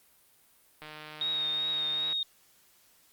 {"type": "click train", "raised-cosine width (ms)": 0.3, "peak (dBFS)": -28, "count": 201, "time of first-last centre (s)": [0.82, 2.127], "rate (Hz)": 153}
{"type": "tone with vibrato", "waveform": "sine", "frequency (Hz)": 3729, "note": "A#7", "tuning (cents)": 0, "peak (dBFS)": -28, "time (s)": [1.21, 2.23], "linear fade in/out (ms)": 2, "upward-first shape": "triangle", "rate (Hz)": 2.6, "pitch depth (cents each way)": 32}
{"effects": ["white hiss -63 dBFS RMS until 3.12 s", "Opus 32 kbps"]}